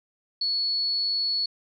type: tone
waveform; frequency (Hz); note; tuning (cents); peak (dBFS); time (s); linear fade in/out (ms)
sine; 4399; C#8; -14; -23; 0.41-1.46; 5
effects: none